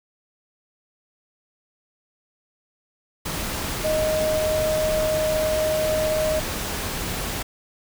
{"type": "tone in noise", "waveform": "sine", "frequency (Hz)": 622.3, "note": "D#5", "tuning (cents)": 0, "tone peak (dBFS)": -20, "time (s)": [3.84, 6.4], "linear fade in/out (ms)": 10, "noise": "pink", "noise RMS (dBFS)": -28, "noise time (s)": [3.25, 7.43], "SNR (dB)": 5, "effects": []}